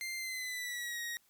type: tone with pitch glide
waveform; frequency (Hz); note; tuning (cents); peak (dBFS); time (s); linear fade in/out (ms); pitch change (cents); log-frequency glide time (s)
sawtooth; 2093 to 1886.3; C7 to A#6; 0 to +20; -34; 0.01-1.17; 0; -180; 0.17-1
effects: white hiss -70 dBFS RMS until 1.29 s